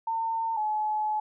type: tone pair in turn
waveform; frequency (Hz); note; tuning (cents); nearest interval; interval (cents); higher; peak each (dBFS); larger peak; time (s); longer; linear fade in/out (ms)
sine; 905 / 854.2; A5 / G#5; +48 / +48; minor second; 100; first; -26 / -25; second; 0.07-0.57 / 0.57-1.2; second; 5
effects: none